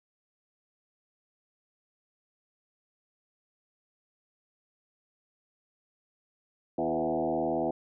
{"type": "tone with frequency modulation", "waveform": "sine", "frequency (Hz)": 497.5, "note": "B4", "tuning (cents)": 13, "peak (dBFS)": -26, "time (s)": [6.78, 7.71], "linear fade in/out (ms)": 5, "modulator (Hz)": 78.7, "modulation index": 3.4, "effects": []}